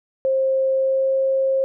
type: tone with pitch glide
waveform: sine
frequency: 531 to 534.4 Hz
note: C5 to C5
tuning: +25 to +36 cents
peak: -16 dBFS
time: 0.25-1.64 s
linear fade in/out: 0 ms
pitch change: +11 cents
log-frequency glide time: 0.73-1.16 s
effects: none